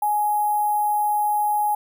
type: tone with sample-and-hold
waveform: sine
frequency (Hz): 836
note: G#5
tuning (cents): +11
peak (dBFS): -18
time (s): 0.02-1.75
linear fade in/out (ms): 5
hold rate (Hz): 11025
effects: none